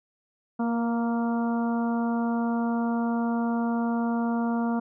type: harmonic tone with a mistuned harmonic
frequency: 233 Hz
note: A#3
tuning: 1 cent flat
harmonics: 1 / 2 / 3 / 4 / 5 / 6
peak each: -24 / -36 / -34 / -36 / -40 / -41 dBFS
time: 0.59-4.8 s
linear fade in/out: 10 ms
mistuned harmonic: 2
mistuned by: +16 cents
effects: none